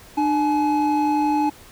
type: tone pair together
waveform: triangle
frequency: 300 / 848.5 Hz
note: D4 / G#5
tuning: +37 / +37 cents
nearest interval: octave + tritone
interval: 1800 cents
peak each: -18 dBFS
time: 0.17-1.5 s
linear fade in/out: 10 ms
effects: pink hiss -46 dBFS RMS until 1.71 s